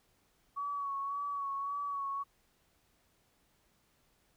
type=tone with vibrato; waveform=sine; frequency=1125 Hz; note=C#6; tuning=25 cents sharp; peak=-34 dBFS; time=0.56-2.24 s; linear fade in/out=20 ms; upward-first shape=sine; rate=1.8 Hz; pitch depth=33 cents each way; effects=pink hiss -72 dBFS RMS until 4.36 s